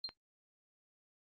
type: tone with exponential decay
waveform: sine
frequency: 4183 Hz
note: C8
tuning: 1 cent flat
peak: -33 dBFS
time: 0.04-0.14 s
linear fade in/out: 5 ms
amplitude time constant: 20 ms
type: click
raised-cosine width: 0.3 ms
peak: -31 dBFS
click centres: 0.091 s
effects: noise-tail reverb RT60 0.1 s tail -20 dB re dry + Opus 32 kbps